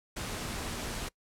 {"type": "tone in noise", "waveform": "sine", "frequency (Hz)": 237.3, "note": "A#3", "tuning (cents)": 31, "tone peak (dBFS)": -46, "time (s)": [0.39, 0.93], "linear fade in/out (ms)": 10, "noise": "pink", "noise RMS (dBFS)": -37, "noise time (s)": [0.16, 1.09], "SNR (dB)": -12, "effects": ["noise-tail reverb RT60 0.1 s tail -23 dB re dry", "low-pass 11000 Hz 12 dB/octave"]}